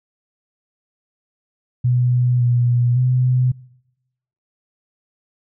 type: tone with pitch steps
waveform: sine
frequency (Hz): 123.8 / 121.4 / 126.6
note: B2 / B2 / B2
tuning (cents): +5 / -29 / +43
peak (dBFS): -13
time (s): 1.84-3.52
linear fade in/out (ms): 10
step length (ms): 560
effects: noise-tail reverb RT60 0.9 s tail -24 dB re dry